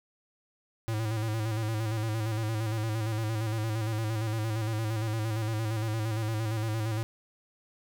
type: tone with vibrato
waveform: square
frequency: 110 Hz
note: A2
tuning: in tune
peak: -29 dBFS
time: 0.88-7.03 s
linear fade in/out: 0 ms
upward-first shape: square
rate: 8.7 Hz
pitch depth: 48 cents each way
effects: none